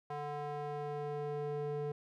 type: tone with band-pass filter sweep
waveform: square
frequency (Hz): 146.83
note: D3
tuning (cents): 0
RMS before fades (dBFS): -39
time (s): 0.1-1.92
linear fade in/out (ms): 5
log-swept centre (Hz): 790 to 400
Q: 1.8
effects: none